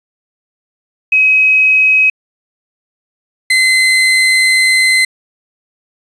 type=tone pair in turn; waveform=sine / 35% pulse; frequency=2541 / 2053 Hz; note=D#7 / C7; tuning=+36 / -33 cents; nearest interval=major third; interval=369 cents; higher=first; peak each=-6 dBFS; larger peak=neither; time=1.12-2.1 / 3.5-5.05 s; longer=second; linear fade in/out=5 ms; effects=resampled to 22050 Hz + 7-bit